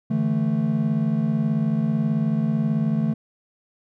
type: chord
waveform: triangle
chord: D suspended second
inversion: none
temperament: just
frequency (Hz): 146.83 / 165.19 / 220.2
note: D3 / E3 / A3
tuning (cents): 0 / +4 / +2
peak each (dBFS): -23 / -23 / -20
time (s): 0.1-3.14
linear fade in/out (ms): 10
effects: none